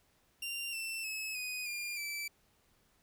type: tone with pitch steps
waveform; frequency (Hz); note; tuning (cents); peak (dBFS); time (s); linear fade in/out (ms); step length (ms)
sawtooth; 2777 / 2679 / 2585 / 2494 / 2406 / 2322; F7 / E7 / E7 / D#7 / D7 / D7; -10 / +27 / -34 / +3 / +41 / -20; -34; 0.42-2.28; 5; 310
effects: pink hiss -71 dBFS RMS until 3.02 s